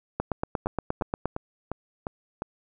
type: two click trains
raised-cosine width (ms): 1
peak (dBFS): -12 / -16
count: 10 / 6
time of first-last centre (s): 0.2-1.256 / 0.66-2.421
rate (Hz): 8.52 / 2.84
effects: none